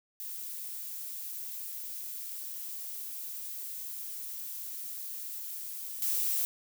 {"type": "noise with level steps", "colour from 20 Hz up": "violet", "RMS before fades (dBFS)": [-40, -30], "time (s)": [0.2, 6.45], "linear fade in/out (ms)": 0, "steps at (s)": 6.02, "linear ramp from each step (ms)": 2, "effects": []}